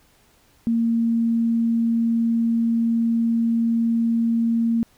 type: tone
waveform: sine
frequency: 230.3 Hz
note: A#3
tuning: 21 cents flat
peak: -17 dBFS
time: 0.67-4.83 s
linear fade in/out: 0 ms
effects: pink hiss -58 dBFS RMS until 4.97 s